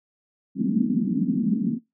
white band-pass noise, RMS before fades -23 dBFS, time 0.55-1.79 s, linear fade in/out 50 ms, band 180 to 260 Hz, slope 48 dB/octave, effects noise-tail reverb RT60 0.2 s tail -21 dB re dry

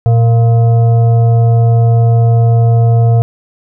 sine tone with frequency modulation, 116.54 Hz, A#2, in tune, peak -5 dBFS, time 0.06-3.22 s, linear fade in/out 0 ms, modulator 579 Hz, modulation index 0.37, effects none

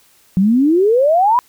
sine exponential sweep, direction up, 180 to 1011 Hz, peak -9 dBFS, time 0.37-1.39 s, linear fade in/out 0 ms, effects white hiss -52 dBFS RMS until 1.48 s

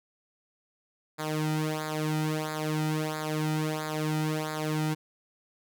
sawtooth tone with flanger, 154.7 Hz, D#3, 10 cents flat, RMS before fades -30 dBFS, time 1.18-4.95 s, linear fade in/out 20 ms, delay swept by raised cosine 0.34 to 1.84 ms, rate 1.5 Hz, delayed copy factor -0.8, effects none

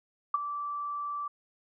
sine tone with ADSR envelope, 1164 Hz, D6, 16 cents flat, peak -20 dBFS, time 0.34-1.28 s, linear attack 4 ms, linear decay 20 ms, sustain -12 dB, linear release 6 ms, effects none

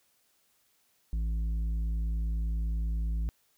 sine tone with tanh clipping, 55 Hz, A1, in tune, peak -29 dBFS, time 1.13-3.29 s, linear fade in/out 0 ms, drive 7 dB, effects white hiss -70 dBFS RMS until 3.57 s

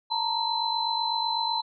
sine tone cluster, 902 / 950 / 4050 Hz, A5 / A#5 / B7, +43 / +33 / +43 cents, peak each -29 dBFS, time 0.1-1.62 s, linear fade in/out 20 ms, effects none

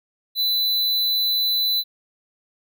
square tone, 3998 Hz, B7, 20 cents sharp, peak -19 dBFS, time 0.35-1.84 s, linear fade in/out 50 ms, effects none

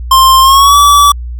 square tone with pitch glide, 1054 to 1149.4 Hz, C6 to D6, +12 to -38 cents, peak -3 dBFS, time 0.11-1.12 s, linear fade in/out 5 ms, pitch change +150 cents, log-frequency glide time 0.41-0.77 s, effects added 60 Hz sine -18 dBFS peak until 1.39 s

